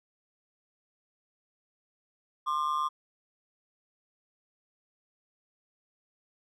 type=ring-modulated tone; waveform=triangle; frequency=1126 Hz; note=C#6; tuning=27 cents sharp; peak=-22 dBFS; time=2.46-2.89 s; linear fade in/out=20 ms; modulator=74.3 Hz; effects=none